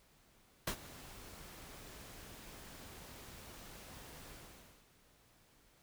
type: noise with ADSR envelope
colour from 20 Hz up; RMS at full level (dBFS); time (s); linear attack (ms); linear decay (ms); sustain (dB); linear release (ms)
pink; -35; 0.67-4.89; 5; 81; -18; 600
effects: pink hiss -68 dBFS RMS until 5.82 s